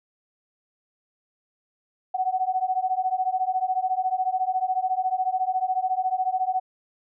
sine beating tone pair, 740 / 754 Hz, F#5 / F#5, 0 / +32 cents, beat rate 14 Hz, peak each -25 dBFS, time 2.14-6.6 s, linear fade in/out 10 ms, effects none

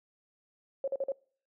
sine tone bursts, 544 Hz, C#5, 33 cents flat, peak -28 dBFS, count 4, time 0.84-1.12 s, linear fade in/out 2 ms, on 37 ms, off 44 ms, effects noise-tail reverb RT60 0.5 s tail -25 dB re dry

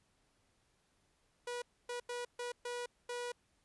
sawtooth tone bursts at uneven times, 485.7 Hz, B4, 29 cents flat, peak -35 dBFS, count 6, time 1.47-1.62 / 1.89-2 / 2.09-2.25 / 2.39-2.52 / 2.65-2.86 / 3.09-3.32 s, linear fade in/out 5 ms, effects pink hiss -75 dBFS RMS until 3.64 s + resampled to 24000 Hz

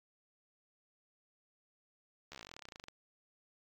slowing click train, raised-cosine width 0.2 ms, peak -30 dBFS, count 23, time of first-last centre 2.32-2.884 s, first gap 13 ms, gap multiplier 1.06, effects AAC 64 kbps

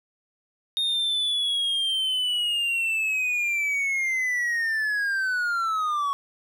triangle linear sweep, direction down, 3700 to 1108.7 Hz, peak -21 dBFS, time 0.77-6.13 s, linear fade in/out 0 ms, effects none

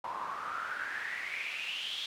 pink noise with band-pass filter sweep, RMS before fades -38 dBFS, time 0.04-2.06 s, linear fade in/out 2 ms, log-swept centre 930 to 3500 Hz, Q 8, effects none

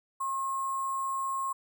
sine tone with sample-and-hold, 1075 Hz, C6, 47 cents sharp, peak -29 dBFS, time 0.2-1.53 s, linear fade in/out 10 ms, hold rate 8820 Hz, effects none

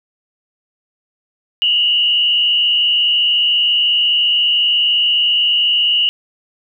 sine tone with frequency modulation, 2899 Hz, F#7, 36 cents flat, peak -11 dBFS, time 1.62-6.09 s, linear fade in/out 0 ms, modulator 74.3 Hz, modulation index 1.2, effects none

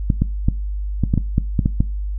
clicks, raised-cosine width 5 ms, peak -3 dBFS, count 10, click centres 0.102 / 0.22 / 0.485 / 1.037 / 1.139 / 1.177 / 1.381 / 1.592 / 1.659 / 1.805 s, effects noise-tail reverb RT60 0.3 s tail -20 dB re dry + added 50 Hz sine -21 dBFS peak until 2.18 s

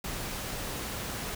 pink noise, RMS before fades -36 dBFS, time 0.04-1.35 s, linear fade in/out 5 ms, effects none

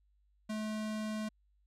square tone, 215.4 Hz, A3, 37 cents flat, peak -36 dBFS, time 0.49-1.29 s, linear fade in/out 10 ms, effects added 50 Hz sine -68 dBFS peak until 1.66 s + low-pass 10000 Hz 12 dB/octave

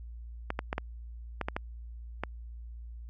clicks, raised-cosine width 0.5 ms, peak -16 dBFS, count 8, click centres 0.504 / 0.591 / 0.729 / 0.781 / 1.413 / 1.485 / 1.565 / 2.236 s, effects added 58 Hz sine -41 dBFS peak until 3.09 s

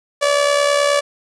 sawtooth tone with amplitude modulation, 575 Hz, D5, 37 cents flat, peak -7 dBFS, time 0.21-1.01 s, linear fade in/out 20 ms, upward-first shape sine, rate 69.6 Hz, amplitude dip 55%, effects resampled to 22050 Hz + 8-bit

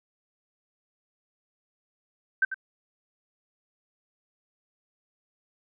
sine tone with echo, 1547 Hz, G6, 23 cents flat, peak -18 dBFS, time 2.42-2.45 s, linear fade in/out 5 ms, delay 94 ms, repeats 1, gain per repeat -11 dB, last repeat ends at 2.544 s, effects none

